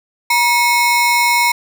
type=ring-modulated tone; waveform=45% pulse; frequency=1568 Hz; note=G6; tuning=in tune; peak=-8 dBFS; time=0.3-1.52 s; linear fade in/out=5 ms; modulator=615 Hz; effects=none